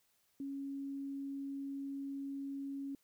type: tone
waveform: sine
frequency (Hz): 276.4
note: C#4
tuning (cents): -5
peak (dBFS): -39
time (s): 0.4-2.95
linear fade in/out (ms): 2
effects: white hiss -75 dBFS RMS until 3.03 s